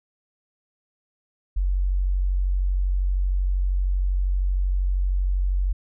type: tone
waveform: sine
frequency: 46.4 Hz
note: F#1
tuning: 6 cents sharp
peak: -19 dBFS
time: 1.56-5.73 s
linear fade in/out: 10 ms
effects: none